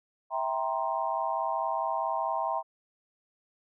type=chord; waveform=sine; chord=C dominant seventh; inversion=first; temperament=just; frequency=654.1 / 784.9 / 941.9 / 1046.5 Hz; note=E5 / G5 / Bb5 / C6; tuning=-14 / +2 / +18 / 0 cents; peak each=-33 / -33 / -32 / -34 dBFS; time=0.3-2.63 s; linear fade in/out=50 ms; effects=none